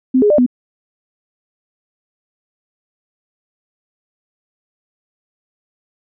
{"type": "tone with pitch steps", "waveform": "sine", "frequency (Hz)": [258.3, 416.1, 597, 248], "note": ["C4", "G#4", "D5", "B3"], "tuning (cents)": [-22, 3, 28, 7], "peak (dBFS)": -8, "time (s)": [0.14, 0.464], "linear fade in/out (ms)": 10, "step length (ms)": 81, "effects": []}